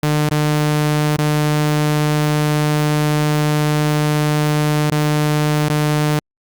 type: tone with dropouts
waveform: sawtooth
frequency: 150.3 Hz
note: D3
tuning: 40 cents sharp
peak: -10 dBFS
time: 0.03-6.19 s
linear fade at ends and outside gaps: 2 ms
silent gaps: 0.289-0.312 / 1.165-1.185 / 4.9-4.917 / 5.684-5.697 s
effects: Opus 48 kbps